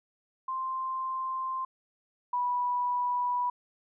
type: tone pair in turn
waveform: sine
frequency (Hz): 1046.5 / 981.6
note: C6 / B5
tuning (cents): 0 / -11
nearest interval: minor second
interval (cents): 111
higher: first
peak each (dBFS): -30 / -26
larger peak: second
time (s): 0.48-1.65 / 2.33-3.5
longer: neither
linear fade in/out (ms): 5
effects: none